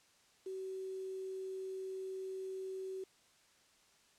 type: tone with quantisation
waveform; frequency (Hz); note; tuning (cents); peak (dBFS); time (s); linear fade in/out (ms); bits
sine; 379.6; F#4; +44; -40; 0.46-3.04; 5; 10
effects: white hiss -68 dBFS RMS until 4.18 s + low-pass 8000 Hz 12 dB/octave